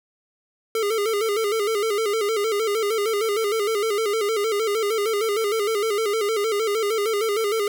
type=tone with vibrato; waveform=square; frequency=427 Hz; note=G#4; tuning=48 cents sharp; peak=-21 dBFS; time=0.75-7.68 s; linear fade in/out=2 ms; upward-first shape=square; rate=6.5 Hz; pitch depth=83 cents each way; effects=none